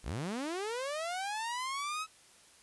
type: linear sweep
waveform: sawtooth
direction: up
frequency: 35 to 1300 Hz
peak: -31 dBFS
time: 0.03-2.07 s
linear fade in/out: 50 ms
effects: white hiss -60 dBFS RMS until 2.62 s + resampled to 24000 Hz